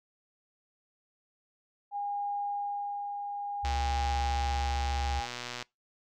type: tone with tremolo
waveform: sine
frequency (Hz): 813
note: G#5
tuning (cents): -37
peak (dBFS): -30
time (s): 1.91-5.28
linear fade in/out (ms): 50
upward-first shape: sine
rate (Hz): 0.57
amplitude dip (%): 35
type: tone with vibrato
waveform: sine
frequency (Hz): 69.3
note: C#2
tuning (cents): 0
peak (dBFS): -30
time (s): 3.63-5.21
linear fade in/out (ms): 20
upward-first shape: square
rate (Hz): 15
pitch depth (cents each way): 17
type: click train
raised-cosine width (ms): 0.2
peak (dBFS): -20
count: 242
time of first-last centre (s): 3.65-5.625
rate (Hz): 122
effects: noise-tail reverb RT60 0.2 s tail -24 dB re dry